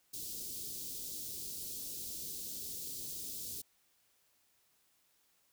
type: band-stop noise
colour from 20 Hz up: white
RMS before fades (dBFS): -43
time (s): 0.13-3.62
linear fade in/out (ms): 10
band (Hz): 440 to 4000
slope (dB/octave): 24
effects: white hiss -73 dBFS RMS until 5.52 s